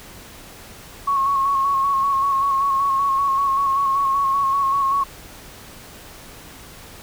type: tone with vibrato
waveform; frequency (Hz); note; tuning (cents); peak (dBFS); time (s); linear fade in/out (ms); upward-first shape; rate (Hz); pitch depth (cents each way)
sine; 1099; C#6; -15; -16; 1.07-5.04; 10; square; 5.2; 27
effects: pink hiss -41 dBFS RMS until 7.02 s